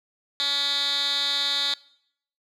10% pulse tone with band-pass filter, 282.8 Hz, C#4, 35 cents sharp, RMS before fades -25 dBFS, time 0.4-1.74 s, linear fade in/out 0 ms, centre 3700 Hz, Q 6.3, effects noise-tail reverb RT60 0.7 s tail -22 dB re dry

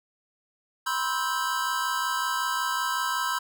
square chord, C major seventh, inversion third, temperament just, 981.1 / 1046.5 / 1308.1 / 1569.8 Hz, B5 / C6 / E6 / G6, -12 / 0 / -14 / +2 cents, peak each -32 dBFS, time 0.86-3.39 s, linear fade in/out 10 ms, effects none

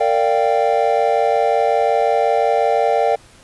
triangle chord, G minor seventh, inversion first, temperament equal with one note detuned, 458.7 / 587.3 / 698.5 / 784 Hz, Bb4 / D5 / F5 / G5, -28 / 0 / 0 / 0 cents, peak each -17 dBFS, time 0-3.16 s, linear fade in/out 10 ms, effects pink hiss -47 dBFS RMS until 3.43 s + resampled to 24000 Hz

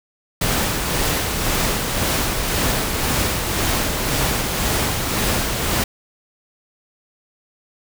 pink noise with tremolo, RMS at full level -19 dBFS, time 0.41-5.84 s, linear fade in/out 5 ms, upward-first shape sine, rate 1.9 Hz, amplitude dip 35%, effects none

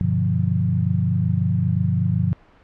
sine chord, G dominant seventh, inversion none, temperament equal, 98 / 123.47 / 146.83 / 174.61 Hz, G2 / B2 / D3 / F3, 0 / 0 / 0 / 0 cents, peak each -22 / -23 / -25 / -22 dBFS, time 0.01-2.33 s, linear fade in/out 0 ms, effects pink hiss -52 dBFS RMS until 2.63 s + low-pass 2000 Hz 12 dB/octave

